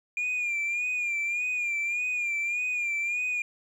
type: tone with vibrato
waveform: sine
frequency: 2412 Hz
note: D7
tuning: 46 cents sharp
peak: -24 dBFS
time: 0.17-3.42 s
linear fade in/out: 2 ms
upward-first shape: sine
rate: 1.7 Hz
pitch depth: 59 cents each way
effects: tanh soft clip ceiling -25 dBFS + 10-bit